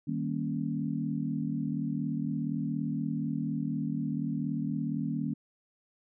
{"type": "chord", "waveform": "sine", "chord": "Eb dominant seventh", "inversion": "none", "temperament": "equal", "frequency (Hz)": [155.56, 196, 233.1, 277.2], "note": ["Eb3", "G3", "Bb3", "Db4"], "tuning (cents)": [0, 0, 0, 0], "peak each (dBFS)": [-34, -37, -34, -35], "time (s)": [0.07, 5.34], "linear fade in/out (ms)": 10, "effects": []}